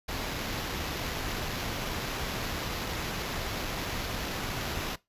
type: noise with sample-and-hold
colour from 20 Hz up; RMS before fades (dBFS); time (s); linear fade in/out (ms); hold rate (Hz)
pink; -34; 0.08-4.96; 10; 8820
effects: noise-tail reverb RT60 0.2 s tail -20 dB re dry + resampled to 32000 Hz